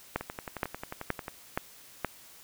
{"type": "two click trains", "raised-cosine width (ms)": 0.5, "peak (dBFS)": [-21, -13], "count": [13, 5], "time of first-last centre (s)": [[0.21, 1.281], [0.16, 2.047]], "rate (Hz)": [11.2, 2.12], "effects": ["white hiss -53 dBFS RMS until 2.43 s"]}